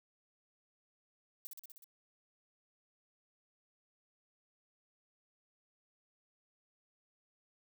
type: noise with echo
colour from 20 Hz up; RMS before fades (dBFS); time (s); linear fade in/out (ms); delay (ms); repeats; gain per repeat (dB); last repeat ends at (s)
violet; -45; 1.45-1.47; 0; 62; 6; -2; 1.842
effects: none